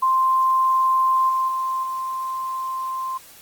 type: tone with level steps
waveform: sine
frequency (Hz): 1046.5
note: C6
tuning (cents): 0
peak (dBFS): -15 / -18 / -21 / -24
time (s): 0.02-3.18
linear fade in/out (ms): 10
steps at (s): 1.29 / 1.48 / 1.83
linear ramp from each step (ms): 5
effects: white hiss -46 dBFS RMS until 3.41 s + Opus 32 kbps